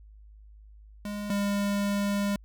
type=tone pair in turn; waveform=square; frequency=206 / 202 Hz; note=G#3 / G#3; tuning=-14 / -48 cents; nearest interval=unison; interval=34 cents; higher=first; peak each=-33 / -26 dBFS; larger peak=second; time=1.05-1.3 / 1.3-2.36 s; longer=second; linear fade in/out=2 ms; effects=added 52 Hz sine -48 dBFS peak until 2.44 s